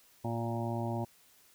harmonic tone with a mistuned harmonic, 116.54 Hz, A#2, in tune, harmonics 1 / 2 / 3 / 5 / 6 / 7 / 8, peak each -35 / -38 / -40 / -42 / -43 / -43 / -44 dBFS, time 0.24-1.05 s, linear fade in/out 10 ms, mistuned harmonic 1, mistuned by -30 cents, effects white hiss -63 dBFS RMS until 1.54 s

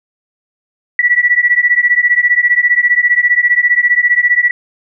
sine beating tone pair, 1942 / 1957 Hz, B6 / B6, -30 / -16 cents, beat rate 15 Hz, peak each -11 dBFS, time 0.99-4.51 s, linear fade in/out 2 ms, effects none

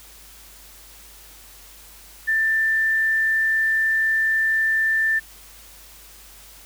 sine tone, 1778 Hz, A6, 18 cents sharp, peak -17 dBFS, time 2.27-5.2 s, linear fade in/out 20 ms, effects added 50 Hz sine -50 dBFS peak until 6.65 s + white hiss -46 dBFS RMS until 6.65 s

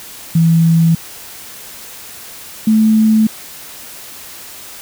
sine tone pair in turn, 164.8 / 218.5 Hz, E3 / A3, 0 / -12 cents, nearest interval perfect fourth, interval 488 cents, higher second, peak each -7 dBFS, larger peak neither, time 0.35-0.95 / 2.67-3.27 s, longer neither, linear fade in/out 5 ms, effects white hiss -33 dBFS RMS until 4.81 s

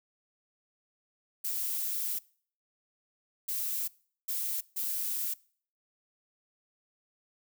violet noise bursts at uneven times, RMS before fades -33 dBFS, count 4, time 1.44-2.19 / 3.48-3.88 / 4.28-4.61 / 4.76-5.34 s, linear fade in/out 10 ms, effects noise-tail reverb RT60 0.5 s tail -23 dB re dry

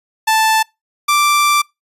sawtooth tone pair in turn, 880 / 1174.7 Hz, A5 / D6, 0 / 0 cents, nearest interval perfect fourth, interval 500 cents, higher second, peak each -7 dBFS, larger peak neither, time 0.27-0.63 / 1.08-1.62 s, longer second, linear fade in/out 10 ms, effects noise-tail reverb RT60 0.2 s tail -25 dB re dry + resampled to 32000 Hz

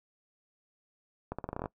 accelerating click train, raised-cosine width 1 ms, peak -21 dBFS, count 10, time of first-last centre 1.32-1.658 s, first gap 66 ms, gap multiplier 0.85, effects noise-tail reverb RT60 0.1 s tail -20 dB re dry

